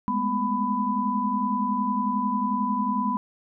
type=tone cluster; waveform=sine; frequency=204.3 / 215.3 / 246.9 / 997 Hz; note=G#3 / A3 / B3 / B5; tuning=-28 / -37 / 0 / +16 cents; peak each=-29 / -31 / -29 / -25 dBFS; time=0.08-3.17 s; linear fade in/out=0 ms; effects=none